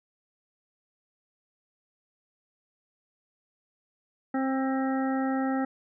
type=harmonic tone with a mistuned harmonic; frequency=265.4 Hz; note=C4; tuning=25 cents sharp; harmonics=1 / 2 / 3 / 5 / 6 / 7; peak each=-26 / -35 / -33 / -38 / -44 / -41 dBFS; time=4.34-5.65 s; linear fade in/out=5 ms; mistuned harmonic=7; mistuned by=+24 cents; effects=none